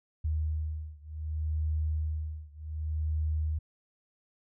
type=beating tone pair; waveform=sine; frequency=77.3 / 77.96 Hz; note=D#2 / D#2; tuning=-11 / +4 cents; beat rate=0.66 Hz; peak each=-32 / -33 dBFS; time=0.24-3.59 s; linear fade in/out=10 ms; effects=none